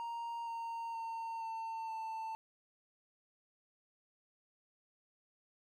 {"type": "tone with pitch steps", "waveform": "triangle", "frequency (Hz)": [932.3, 921.6, 911, 900.5, 890.2], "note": ["A#5", "A#5", "A#5", "A5", "A5"], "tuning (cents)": [0, -20, -40, 40, 20], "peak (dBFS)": -37, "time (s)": [0, 2.35], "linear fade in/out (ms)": 0, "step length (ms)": 470, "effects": []}